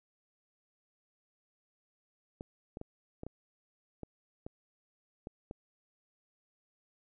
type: clicks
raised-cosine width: 2 ms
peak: -28 dBFS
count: 9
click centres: 2.409 / 2.771 / 2.814 / 3.234 / 3.266 / 4.033 / 4.465 / 5.271 / 5.511 s
effects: none